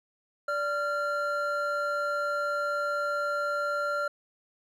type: tone pair together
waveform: triangle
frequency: 583.1 / 1382 Hz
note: D5 / F6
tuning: -13 / -19 cents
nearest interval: octave + minor third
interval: 1494 cents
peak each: -29 / -27 dBFS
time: 0.48-4.08 s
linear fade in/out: 5 ms
effects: none